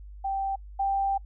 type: tone pair in turn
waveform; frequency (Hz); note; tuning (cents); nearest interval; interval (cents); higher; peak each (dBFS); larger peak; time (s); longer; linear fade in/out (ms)
sine; 781 / 786.4; G5 / G5; -7 / +5; unison; 12; second; -26 / -23; second; 0.24-0.56 / 0.79-1.18; second; 10
effects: noise-tail reverb RT60 0.1 s tail -26 dB re dry + added 50 Hz sine -41 dBFS peak until 1.25 s